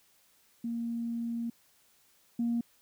sine tone pair in turn, 233.1 / 235.1 Hz, A#3 / A#3, 0 / +15 cents, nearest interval unison, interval 15 cents, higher second, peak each -31 / -26 dBFS, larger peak second, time 0.64-1.5 / 2.39-2.61 s, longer first, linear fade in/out 5 ms, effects tanh soft clip ceiling -23 dBFS + white hiss -66 dBFS RMS until 2.81 s

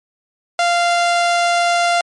sawtooth tone, 694 Hz, F5, 11 cents flat, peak -9 dBFS, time 0.59-2.01 s, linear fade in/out 2 ms, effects low-pass 8000 Hz 12 dB/octave + MP3 48 kbps

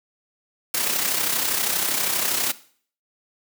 white noise with amplitude modulation, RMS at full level -21 dBFS, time 0.74-2.52 s, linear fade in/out 5 ms, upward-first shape sine, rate 32.5 Hz, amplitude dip 50%, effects noise-tail reverb RT60 0.5 s tail -17 dB re dry + high-pass 150 Hz 12 dB/octave

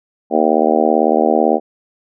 harmonic tone, 78 Hz, D#2, 5 cents sharp, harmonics 3 / 4 / 5 / 6 / 7 / 8 / 9 / 10, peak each -19 / -19 / -19 / -19 / -19 / -19 / -19 / -19 dBFS, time 0.3-1.6 s, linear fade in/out 50 ms, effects none

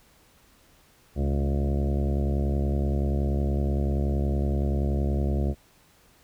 harmonic tone with a mistuned harmonic, 70.6 Hz, C#2, 32 cents sharp, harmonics 1 / 2 / 3 / 4 / 5 / 6 / 7 / 8 / 9 / 10, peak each -24 / -30 / -31 / -38 / -35 / -41 / -42 / -40 / -42 / -44 dBFS, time 1.15-5.55 s, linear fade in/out 50 ms, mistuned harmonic 2, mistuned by -61 cents, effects pink hiss -59 dBFS RMS until 6.23 s

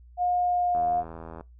sine tone with pitch glide, 715 to 710.1 Hz, F5 to F5, +41 to +29 cents, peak -22 dBFS, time 0.17-1.04 s, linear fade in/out 50 ms, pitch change -12 cents, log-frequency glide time 0.39-0.73 s
click train, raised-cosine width 1 ms, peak -26 dBFS, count 55, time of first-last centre 0.75-1.409 s, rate 81.9 Hz
effects noise-tail reverb RT60 0.2 s tail -22 dB re dry + added 60 Hz sine -48 dBFS peak until 1.59 s

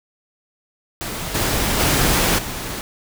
pink noise with level steps, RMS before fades -27 / -20 / -17 / -28 dBFS, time 1.01-2.81 s, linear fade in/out 0 ms, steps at 1.34 / 1.79 / 2.38 s, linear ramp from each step 10 ms, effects none

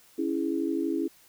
sine chord, C# minor, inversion none, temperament equal, 277.2 / 329.6 / 415.3 Hz, C#4 / E4 / G#4, 0 / 0 / 0 cents, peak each -30 / -28 / -34 dBFS, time 0.18-1.08 s, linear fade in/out 10 ms, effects white hiss -58 dBFS RMS until 1.28 s

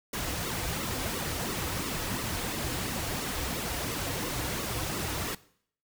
pink noise with flanger, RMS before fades -33 dBFS, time 0.13-5.35 s, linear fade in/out 5 ms, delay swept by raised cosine 1.2 to 5.1 ms, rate 2.9 Hz, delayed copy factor -0.65, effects noise-tail reverb RT60 0.6 s tail -19 dB re dry

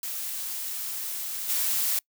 blue noise with level steps, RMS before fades -33 / -26 dBFS, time 0.03-1.99 s, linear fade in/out 2 ms, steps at 1.48 s, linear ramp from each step 20 ms, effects noise-tail reverb RT60 0.1 s tail -26 dB re dry

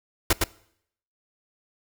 pink noise with echo, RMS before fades -18 dBFS, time 0.3-0.33 s, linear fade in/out 5 ms, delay 110 ms, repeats 1, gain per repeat -3 dB, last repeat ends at 0.44 s, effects noise-tail reverb RT60 0.7 s tail -22 dB re dry

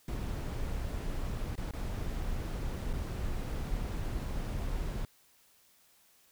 brown noise with dropouts, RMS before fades -35 dBFS, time 0.08-5.05 s, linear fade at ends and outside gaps 1 ms, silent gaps 1.555-1.578 / 1.71-1.735 / 2.93-2.936 s, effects white hiss -65 dBFS RMS until 6.31 s

